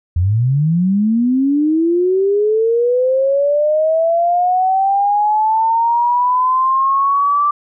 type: linear sweep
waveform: sine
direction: up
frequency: 81.5 to 1174.7 Hz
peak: -11 dBFS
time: 0.16-7.51 s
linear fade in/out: 5 ms
effects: none